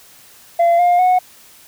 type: tone with pitch steps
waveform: sine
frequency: 684 / 707 / 733 Hz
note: F5 / F5 / F#5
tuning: -36 / +21 / -16 cents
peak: -7 dBFS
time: 0.59-1.19 s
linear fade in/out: 10 ms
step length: 200 ms
effects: tanh soft clip ceiling -9 dBFS + white hiss -45 dBFS RMS until 1.67 s